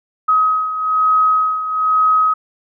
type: beating tone pair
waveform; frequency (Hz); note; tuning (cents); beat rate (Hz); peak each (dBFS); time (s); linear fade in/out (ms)
sine; 1267 / 1268.1; D#6 / D#6; +31 / +33; 1.1; -13 / -19; 0.28-2.34; 10
effects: none